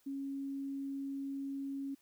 sine tone, 275.1 Hz, C#4, 13 cents flat, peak -37 dBFS, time 0.06-1.95 s, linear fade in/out 10 ms, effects white hiss -71 dBFS RMS until 2.01 s

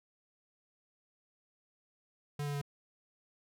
square tone with pitch steps, 145.6 / 144.18 / 142.77 Hz, D3 / D3 / D3, -15 / -32 / -49 cents, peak -35 dBFS, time 2.39-2.615 s, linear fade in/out 5 ms, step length 75 ms, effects none

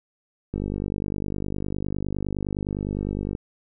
click train, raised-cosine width 3 ms, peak -15 dBFS, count 141, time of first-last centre 0.54-3.351 s, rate 49.8 Hz, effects none

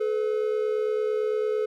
triangle tone pair together, 430 / 498.9 Hz, A4 / B4, -40 / +17 cents, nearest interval minor third, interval 257 cents, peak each -22 / -28 dBFS, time 0-1.66 s, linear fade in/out 10 ms, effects none

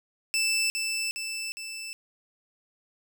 20% pulse tone with echo, 2646 Hz, E7, 6 cents sharp, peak -19 dBFS, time 0.34-0.7 s, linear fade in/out 0 ms, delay 410 ms, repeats 3, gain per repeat -4 dB, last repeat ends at 1.93 s, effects none

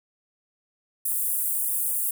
pink high-pass noise, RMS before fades -26 dBFS, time 1.05-2.11 s, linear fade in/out 5 ms, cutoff 9000 Hz, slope 48 dB/octave, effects none

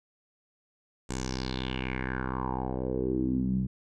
10% pulse tone with low-pass filter sweep, 64.2 Hz, C2, 32 cents flat, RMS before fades -31 dBFS, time 1.09-3.67 s, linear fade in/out 10 ms, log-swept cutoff 7900 to 160 Hz, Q 4.6, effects none

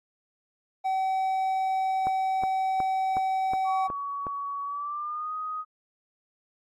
triangle tone, 762 Hz, G5, 49 cents flat, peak -22 dBFS, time 0.84-3.88 s, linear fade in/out 20 ms
click train, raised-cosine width 1 ms, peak -21 dBFS, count 7, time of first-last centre 2.07-4.268 s, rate 2.73 Hz
sine tone with pitch glide, 1127 to 1250.5 Hz, C#6 to D#6, +28 to +8 cents, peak -30 dBFS, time 3.64-5.65 s, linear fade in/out 50 ms, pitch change +180 cents, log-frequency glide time 4.64-5.34 s
effects AAC 48 kbps

